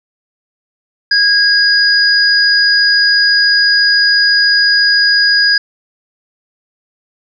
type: tone pair together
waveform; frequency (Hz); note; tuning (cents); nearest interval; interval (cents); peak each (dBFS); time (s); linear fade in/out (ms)
sine; 1643 / 4923; G#6 / D#8; -19 / -19; octave + perfect fifth; 1900; -10; 1.11-5.58; 5
effects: none